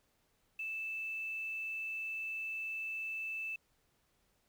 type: tone with quantisation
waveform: sine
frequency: 2637 Hz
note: E7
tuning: in tune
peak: -37 dBFS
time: 0.59-3.56 s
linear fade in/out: 5 ms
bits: 10
effects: pink hiss -75 dBFS RMS until 4.48 s